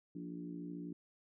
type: harmonic tone with a mistuned harmonic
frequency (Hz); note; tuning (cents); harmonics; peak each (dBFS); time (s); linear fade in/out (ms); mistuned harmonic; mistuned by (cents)
58.27; A#1; 0; 3 / 4 / 5 / 6 / 7; -46 / -54 / -45 / -53 / -60; 0.15-0.93; 5; 6; -26
effects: none